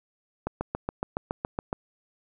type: click train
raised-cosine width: 1 ms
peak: -14 dBFS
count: 10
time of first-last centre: 0.47-1.729 s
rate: 7.15 Hz
effects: none

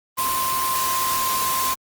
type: tone in noise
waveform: sine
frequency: 1046.5 Hz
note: C6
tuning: in tune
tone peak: -22 dBFS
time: 0.17-1.75 s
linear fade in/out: 20 ms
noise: white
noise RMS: -25 dBFS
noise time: 0.17-1.75 s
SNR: 0 dB
effects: Opus 24 kbps

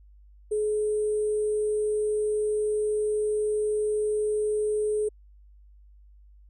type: tone with sample-and-hold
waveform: sine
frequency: 423.8 Hz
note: G#4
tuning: 35 cents sharp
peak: -23 dBFS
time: 0.51-5.09 s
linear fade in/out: 10 ms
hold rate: 8820 Hz
effects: added 50 Hz sine -50 dBFS peak until 6.49 s + resampled to 32000 Hz

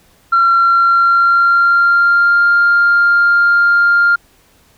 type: tone with pitch glide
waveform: sine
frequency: 1367 to 1399.8 Hz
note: F6 to F6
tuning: -37 to +4 cents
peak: -6 dBFS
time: 0.32-4.16 s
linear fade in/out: 10 ms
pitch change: +41 cents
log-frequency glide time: 0.54-2.45 s
effects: tanh soft clip ceiling -4 dBFS + pink hiss -51 dBFS RMS until 4.77 s

